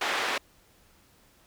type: band-pass noise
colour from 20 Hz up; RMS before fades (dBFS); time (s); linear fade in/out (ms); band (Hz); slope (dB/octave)
white; -29; 0.01-0.38; 5; 420 to 2400; 12
effects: pink hiss -61 dBFS RMS until 1.46 s